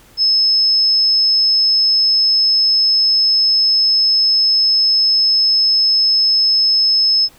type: tone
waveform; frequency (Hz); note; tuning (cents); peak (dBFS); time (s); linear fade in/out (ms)
sine; 5200; E8; -24; -10; 0.17-7.29; 50
effects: pink hiss -47 dBFS RMS until 7.38 s